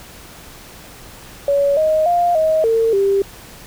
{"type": "tone with pitch steps", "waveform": "sine", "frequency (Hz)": [564, 625, 700, 632, 452.8, 394.6], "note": ["C#5", "D#5", "F5", "D#5", "A4", "G4"], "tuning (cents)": [30, 8, 4, 27, 50, 11], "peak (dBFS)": -12, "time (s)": [1.48, 3.22], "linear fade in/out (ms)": 2, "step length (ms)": 290, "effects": ["pink hiss -39 dBFS RMS until 3.66 s"]}